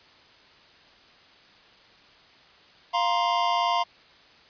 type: chord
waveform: square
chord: F suspended fourth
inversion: none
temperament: equal with one note detuned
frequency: 698.5 / 943.7 / 1046.5 Hz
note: F5 / Bb5 / C6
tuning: 0 / +21 / 0 cents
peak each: -27 dBFS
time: 2.93-3.84 s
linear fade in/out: 20 ms
effects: white hiss -54 dBFS RMS until 4.49 s + resampled to 11025 Hz